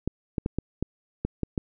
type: clicks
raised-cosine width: 3 ms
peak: -13 dBFS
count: 8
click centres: 0.076 / 0.382 / 0.461 / 0.586 / 0.826 / 1.25 / 1.433 / 1.578 s
effects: none